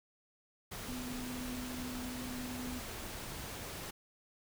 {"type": "tone in noise", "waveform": "sine", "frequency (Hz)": 250, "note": "B3", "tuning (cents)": 21, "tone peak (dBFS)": -41, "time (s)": [0.88, 2.8], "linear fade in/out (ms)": 10, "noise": "pink", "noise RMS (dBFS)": -44, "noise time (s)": [0.71, 3.91], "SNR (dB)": 0, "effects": []}